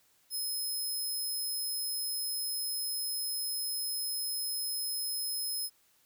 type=tone; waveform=15% pulse; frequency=5140 Hz; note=E8; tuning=45 cents flat; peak=-27 dBFS; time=0.3-5.7 s; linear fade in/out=50 ms; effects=white hiss -68 dBFS RMS until 6.05 s